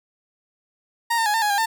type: tone with pitch steps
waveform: 30% pulse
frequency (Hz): 932 / 906 / 835 / 901 / 834 / 806 / 899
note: A#5 / A#5 / G#5 / A5 / G#5 / G5 / A5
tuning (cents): -1 / -50 / +9 / +41 / +7 / +48 / +37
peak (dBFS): -16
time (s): 1.1-1.66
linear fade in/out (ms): 10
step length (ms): 80
effects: none